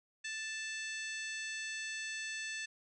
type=harmonic tone; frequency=880 Hz; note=A5; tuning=in tune; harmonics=2 / 3 / 4 / 5 / 6 / 7 / 8 / 9; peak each=-42 / -44 / -49 / -50 / -56 / -49 / -60 / -51 dBFS; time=0.24-2.66 s; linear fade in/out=10 ms; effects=none